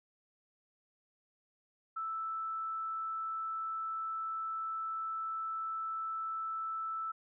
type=tone; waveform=sine; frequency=1318.5 Hz; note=E6; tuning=in tune; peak=-35 dBFS; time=1.96-7.12 s; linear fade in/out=10 ms; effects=none